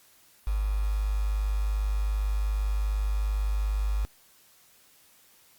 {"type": "tone with quantisation", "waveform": "sine", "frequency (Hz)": 51.3, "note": "G#1", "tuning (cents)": -21, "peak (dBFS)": -24, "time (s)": [0.47, 4.05], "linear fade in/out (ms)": 0, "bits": 7, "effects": ["white hiss -59 dBFS RMS until 5.58 s", "Opus 48 kbps"]}